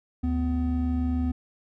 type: tone pair together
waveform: triangle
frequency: 74.7 / 251.3 Hz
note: D2 / B3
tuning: +30 / +30 cents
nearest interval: octave + major sixth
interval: 2100 cents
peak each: -24 dBFS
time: 0.23-1.32 s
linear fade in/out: 10 ms
effects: none